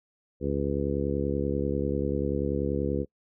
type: harmonic tone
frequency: 70.3 Hz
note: C#2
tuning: 25 cents sharp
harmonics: 1 / 2 / 3 / 4 / 5 / 6 / 7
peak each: -33 / -33 / -33 / -33 / -33 / -33 / -33 dBFS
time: 0.4-3.06 s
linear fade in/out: 50 ms
effects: noise-tail reverb RT60 0.1 s tail -26 dB re dry